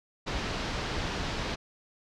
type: low-pass noise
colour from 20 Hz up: pink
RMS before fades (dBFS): -33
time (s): 0.26-1.56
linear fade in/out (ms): 20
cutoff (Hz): 5300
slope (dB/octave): 24
effects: none